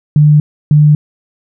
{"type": "tone bursts at uneven times", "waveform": "sine", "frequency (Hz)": 149.6, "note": "D3", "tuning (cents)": 32, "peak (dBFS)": -3, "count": 2, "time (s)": [[0.16, 0.4], [0.71, 0.95]], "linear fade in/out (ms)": 2, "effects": []}